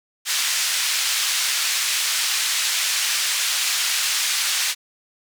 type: band-pass noise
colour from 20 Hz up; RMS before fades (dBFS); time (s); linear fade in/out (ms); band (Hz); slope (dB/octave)
white; -22; 0.25-4.75; 50; 1700 to 6800; 12
effects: none